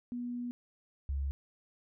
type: tone pair in turn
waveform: sine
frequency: 243 / 69.14 Hz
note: B3 / C#2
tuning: -28 / -4 cents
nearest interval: octave + minor seventh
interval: 2176 cents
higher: first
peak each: -35 / -31 dBFS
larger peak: second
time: 0.12-0.51 / 1.09-1.31 s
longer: first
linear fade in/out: 0 ms
effects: none